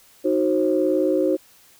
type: chord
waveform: sine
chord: C diminished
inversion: first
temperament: equal with one note detuned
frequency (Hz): 311.1 / 370 / 533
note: Eb4 / Gb4 / C5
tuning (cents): 0 / 0 / +32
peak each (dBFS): -21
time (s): 0.24-1.37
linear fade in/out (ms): 20
effects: tanh soft clip ceiling -7 dBFS + white hiss -53 dBFS RMS until 1.79 s